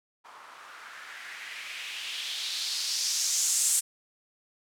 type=noise with low-pass filter sweep; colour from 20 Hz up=violet; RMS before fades=-32 dBFS; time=0.24-3.81 s; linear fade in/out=20 ms; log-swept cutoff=980 to 8400 Hz; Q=2.5; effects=none